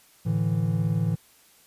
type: chord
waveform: triangle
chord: A suspended fourth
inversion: none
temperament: equal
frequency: 110 / 146.83 / 164.81 Hz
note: A2 / D3 / E3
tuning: 0 / 0 / 0 cents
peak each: -24 / -27 / -23 dBFS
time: 0.25-1.16 s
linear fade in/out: 20 ms
effects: white hiss -57 dBFS RMS until 1.66 s + resampled to 32000 Hz

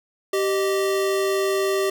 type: tone pair together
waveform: square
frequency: 388.7 / 617 Hz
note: G4 / D#5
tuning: -15 / -15 cents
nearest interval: minor sixth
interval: 800 cents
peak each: -21 / -28 dBFS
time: 0.33-1.9 s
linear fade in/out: 5 ms
effects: none

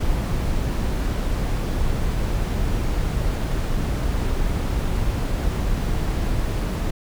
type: noise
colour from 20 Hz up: brown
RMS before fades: -22 dBFS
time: 0-6.91 s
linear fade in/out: 10 ms
effects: none

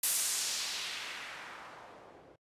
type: noise with low-pass filter sweep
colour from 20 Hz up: blue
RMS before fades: -38 dBFS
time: 0.03-2.36 s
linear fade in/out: 5 ms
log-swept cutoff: 12000 to 410 Hz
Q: 1.2
effects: noise-tail reverb RT60 0.1 s tail -23 dB re dry + resampled to 32000 Hz

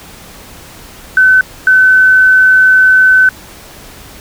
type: tone bursts at uneven times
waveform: sine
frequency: 1518 Hz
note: F#6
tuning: 44 cents sharp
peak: -3 dBFS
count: 2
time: 1.17-1.41 / 1.67-3.29 s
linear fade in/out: 2 ms
effects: pink hiss -34 dBFS RMS until 4.2 s

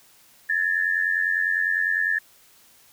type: tone pair together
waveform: sine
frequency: 1705 / 1794.9 Hz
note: G#6 / A6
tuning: +45 / +34 cents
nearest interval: minor second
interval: 89 cents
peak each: -23 dBFS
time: 0.49-2.19 s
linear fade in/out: 10 ms
effects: white hiss -55 dBFS RMS until 2.92 s

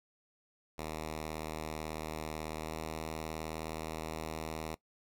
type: tone with pitch glide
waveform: 5% pulse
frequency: 78.2 to 79.29 Hz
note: D#2 to D#2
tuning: +9 to +33 cents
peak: -27 dBFS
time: 0.78-4.75 s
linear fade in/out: 5 ms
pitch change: +24 cents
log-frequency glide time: 2.58-2.75 s
effects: noise-tail reverb RT60 0.1 s tail -20 dB re dry

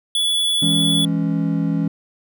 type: tone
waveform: square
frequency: 3422 Hz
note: A7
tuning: 49 cents flat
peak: -17 dBFS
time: 0.15-1.05 s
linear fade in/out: 2 ms
type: chord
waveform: triangle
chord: C# minor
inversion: first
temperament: just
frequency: 166.31 / 207.9 / 277.2 Hz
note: E3 / G#3 / C#4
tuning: +16 / +2 / 0 cents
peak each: -18 / -22 / -20 dBFS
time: 0.62-1.88 s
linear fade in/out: 5 ms
effects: none

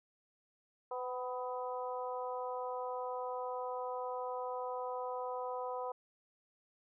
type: harmonic tone with a mistuned harmonic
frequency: 251.7 Hz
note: B3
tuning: 33 cents sharp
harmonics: 2 / 3 / 4 / 5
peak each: -40 / -43 / -42 / -49 dBFS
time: 0.91-5.92 s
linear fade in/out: 5 ms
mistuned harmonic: 4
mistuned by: -21 cents
effects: none

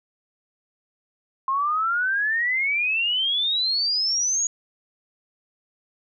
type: exponential sweep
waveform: sine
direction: up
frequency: 1055 to 6800 Hz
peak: -20 dBFS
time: 1.48-4.47 s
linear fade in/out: 2 ms
effects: none

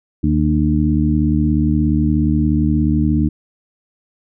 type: harmonic tone with a mistuned harmonic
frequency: 76.9 Hz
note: D#2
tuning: 20 cents flat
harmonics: 1 / 2 / 3 / 4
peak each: -18 / -18 / -18 / -18 dBFS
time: 0.23-3.29 s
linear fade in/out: 10 ms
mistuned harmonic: 4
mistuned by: -30 cents
effects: none

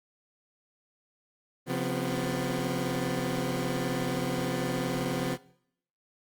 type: tone cluster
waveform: 20% pulse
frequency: 135 / 175.6 / 250.9 Hz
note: C#3 / F3 / B3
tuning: -45 / +10 / +28 cents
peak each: -28 dBFS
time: 1.66-5.38 s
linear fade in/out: 50 ms
effects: noise-tail reverb RT60 0.7 s tail -21 dB re dry + Opus 24 kbps

